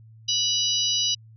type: harmonic tone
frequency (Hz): 980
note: B5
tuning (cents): -14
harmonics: 3 / 4 / 5 / 6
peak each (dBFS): -25 / -27 / -27 / -28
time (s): 0.28-1.15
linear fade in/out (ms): 10
effects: added 111 Hz sine -46 dBFS peak until 1.36 s